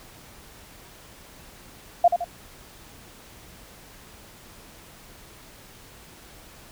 sine tone with echo, 696 Hz, F5, 6 cents flat, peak -11 dBFS, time 2.04-2.08 s, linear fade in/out 5 ms, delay 82 ms, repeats 2, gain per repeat -7 dB, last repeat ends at 2.244 s, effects pink hiss -48 dBFS RMS until 6.71 s

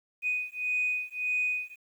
sine beating tone pair, 2489 / 2490.7 Hz, D#7 / D#7, 0 / +1 cents, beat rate 1.7 Hz, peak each -30 dBFS, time 0.22-1.76 s, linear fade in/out 50 ms, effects tanh soft clip ceiling -20 dBFS + 10-bit

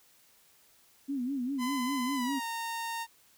sine tone with vibrato, 261.6 Hz, C4, in tune, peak -30 dBFS, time 1.08-2.4 s, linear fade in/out 20 ms, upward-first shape sine, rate 5 Hz, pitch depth 140 cents each way
sawtooth tone with pitch glide, 1015 to 920.1 Hz, B5 to A#5, +47 to -23 cents, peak -30 dBFS, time 1.58-3.07 s, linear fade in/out 50 ms, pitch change -170 cents, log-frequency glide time 2.14-2.44 s
effects white hiss -63 dBFS RMS until 3.37 s

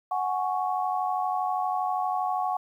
sine chord, F# suspended second, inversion none, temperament just, 740 / 832.5 / 1110 Hz, F#5 / G#5 / C#6, 0 / +4 / +2 cents, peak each -27 / -31 / -31 dBFS, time 0.11-2.57 s, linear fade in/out 5 ms, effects 10-bit

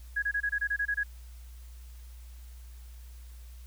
sine tone bursts, 1661 Hz, G#6, in tune, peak -26 dBFS, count 10, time 0.16-1.035 s, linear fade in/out 10 ms, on 65 ms, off 25 ms, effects added 60 Hz sine -44 dBFS peak until 3.66 s + white hiss -60 dBFS RMS until 3.66 s

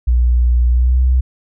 sine tone with pitch glide, 60.4 to 63.55 Hz, B1 to C2, -38 to -50 cents, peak -9 dBFS, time 0.07-1.21 s, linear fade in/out 10 ms, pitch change +88 cents, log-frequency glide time 0.69-1 s, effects none

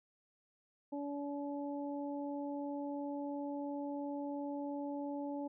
harmonic tone, 285.7 Hz, D4, 48 cents flat, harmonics 1 / 2 / 3, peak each -39 / -44 / -47 dBFS, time 0.92-5.48 s, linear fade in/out 10 ms, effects none

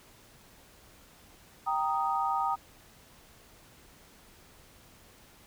sine chord, Eb major, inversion first, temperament equal, 784 / 932.3 / 1244.5 Hz, G5 / Bb5 / Eb6, 0 / 0 / 0 cents, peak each -31 dBFS, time 1.66-2.56 s, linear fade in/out 20 ms, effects pink hiss -57 dBFS RMS until 5.46 s

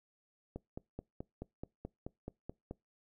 click train, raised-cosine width 2 ms, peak -28 dBFS, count 11, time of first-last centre 0.56-2.711 s, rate 4.65 Hz, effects noise-tail reverb RT60 0.2 s tail -24 dB re dry

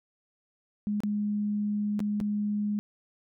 sine tone with dropouts, 207.7 Hz, G#3, in tune, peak -26 dBFS, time 0.87-2.79 s, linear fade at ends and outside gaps 0 ms, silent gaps 1.004-1.035 / 1.993-2.003 / 2.202-2.211 s, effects none

